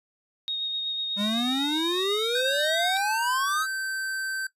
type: tone with vibrato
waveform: sine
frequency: 3729 Hz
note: A#7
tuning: in tune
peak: -26 dBFS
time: 0.48-2.97 s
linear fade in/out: 0 ms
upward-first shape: sine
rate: 8.1 Hz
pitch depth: 9 cents each way
type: exponential sweep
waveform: square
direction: up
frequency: 197.9 to 1318.5 Hz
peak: -26 dBFS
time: 1.16-3.67 s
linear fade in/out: 50 ms
type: tone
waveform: square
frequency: 1551 Hz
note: G6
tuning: 19 cents flat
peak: -29 dBFS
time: 2.35-4.47 s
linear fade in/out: 5 ms
effects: noise-tail reverb RT60 0.1 s tail -17 dB re dry + resampled to 32000 Hz